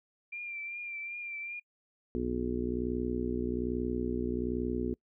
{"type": "tone with vibrato", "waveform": "sine", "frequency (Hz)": 2374, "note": "D7", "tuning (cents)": 18, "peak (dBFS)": -37, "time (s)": [0.32, 1.6], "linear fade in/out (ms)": 10, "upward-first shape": "triangle", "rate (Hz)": 2.6, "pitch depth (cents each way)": 41}
{"type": "harmonic tone", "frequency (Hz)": 61.2, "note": "B1", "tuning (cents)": -15, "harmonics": [1, 2, 3, 4, 5, 6, 7], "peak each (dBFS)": [-39, -43, -44, -34, -40, -35, -39], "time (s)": [2.15, 4.94], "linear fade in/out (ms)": 0}
{"effects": ["noise-tail reverb RT60 0.1 s tail -24 dB re dry"]}